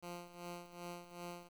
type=tone with tremolo; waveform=10% pulse; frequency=174.61 Hz; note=F3; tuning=in tune; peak=-36 dBFS; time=0.02-1.49 s; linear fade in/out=20 ms; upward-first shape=sine; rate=2.6 Hz; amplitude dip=75%; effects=11-bit